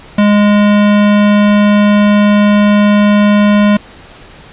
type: tone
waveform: square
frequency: 206.6 Hz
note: G#3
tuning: 9 cents flat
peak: -6 dBFS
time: 0.18-3.77 s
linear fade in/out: 5 ms
effects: pink hiss -36 dBFS RMS until 4.52 s + resampled to 8000 Hz